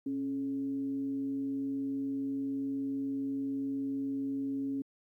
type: tone with frequency modulation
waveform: sine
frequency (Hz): 274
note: C#4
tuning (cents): -20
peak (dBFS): -31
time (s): 0.06-4.82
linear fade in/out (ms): 5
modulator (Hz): 153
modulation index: 0.28
effects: high-pass 150 Hz 12 dB/octave + 12-bit